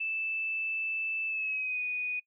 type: tone with pitch glide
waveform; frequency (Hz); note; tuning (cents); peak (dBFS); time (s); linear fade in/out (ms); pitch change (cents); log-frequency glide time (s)
sine; 2637 to 2475; E7 to D#7; 0 to -10; -30; 0-2.2; 10; -110; 1.27-1.83
effects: noise-tail reverb RT60 0.1 s tail -24 dB re dry